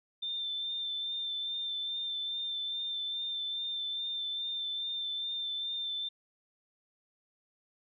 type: tone with vibrato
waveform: sine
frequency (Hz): 3571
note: A7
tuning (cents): +25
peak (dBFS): -33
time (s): 0.22-6.09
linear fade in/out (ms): 10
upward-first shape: sine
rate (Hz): 2.4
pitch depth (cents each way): 22
effects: none